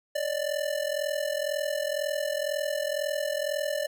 square ring-modulated tone, 591 Hz, D5, 11 cents sharp, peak -25 dBFS, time 0.15-3.87 s, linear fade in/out 5 ms, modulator 21 Hz, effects none

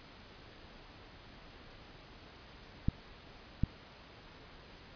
clicks, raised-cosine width 5 ms, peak -16 dBFS, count 2, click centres 2.885 / 3.636 s, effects pink hiss -54 dBFS RMS until 4.95 s + resampled to 11025 Hz

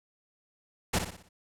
pink noise with echo, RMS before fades -26 dBFS, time 0.93-0.99 s, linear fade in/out 10 ms, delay 60 ms, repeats 5, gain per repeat -7 dB, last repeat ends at 1.29 s, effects low-pass 11000 Hz 12 dB/octave

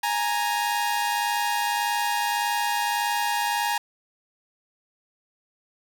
sawtooth tone pair together, 830.6 / 932.3 Hz, G#5 / A#5, 0 / 0 cents, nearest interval major second, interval 200 cents, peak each -22 / -22 dBFS, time 0.03-3.78 s, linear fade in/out 5 ms, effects none

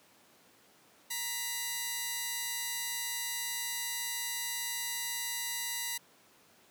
5% pulse tone pair together, 940.9 / 2000 Hz, A#5 / B6, +16 / +21 cents, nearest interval octave + minor second, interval 1305 cents, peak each -27 / -25 dBFS, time 1.1-5.98 s, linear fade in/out 10 ms, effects pink hiss -62 dBFS RMS until 6.7 s + high-pass 200 Hz 12 dB/octave

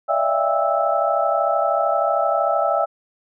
sine tone cluster, 577 / 647 / 680 / 798 / 1313 Hz, D5 / E5 / F5 / G5 / E6, -31 / -32 / -46 / +31 / -7 cents, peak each -23 dBFS, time 0.08-2.86 s, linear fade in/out 20 ms, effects none

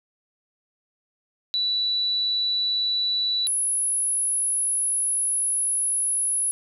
sine tone pair in turn, 3951 / 10548 Hz, B7 / E9, 0 / 0 cents, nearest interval octave + perfect fourth, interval 1700 cents, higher second, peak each -21 / -21 dBFS, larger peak neither, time 1.54-3.47 / 3.47-6.51 s, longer second, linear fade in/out 0 ms, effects none

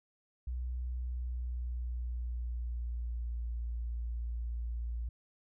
sine tone with pitch glide, 61.8 to 58.33 Hz, B1 to A#1, +2 to +2 cents, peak -34 dBFS, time 0.47-5.09 s, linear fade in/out 5 ms, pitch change -100 cents, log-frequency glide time 0.86-3.52 s, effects none

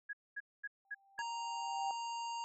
sine tone bursts, 1663 Hz, G#6, 2 cents sharp, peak -39 dBFS, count 5, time 0.09-1.22 s, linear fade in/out 10 ms, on 42 ms, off 230 ms
sine tone with exponential growth, 786 Hz, G5, 4 cents sharp, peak -34 dBFS, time 0.85-1.91 s, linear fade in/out 1 ms, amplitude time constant 230 ms
harmonic tone, 932.3 Hz, A#5, in tune, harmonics 1 / 3 / 5 / 7 / 8, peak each -39 / -49 / -53 / -56 / -57 dBFS, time 1.19-2.44 s, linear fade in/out 0 ms
effects none

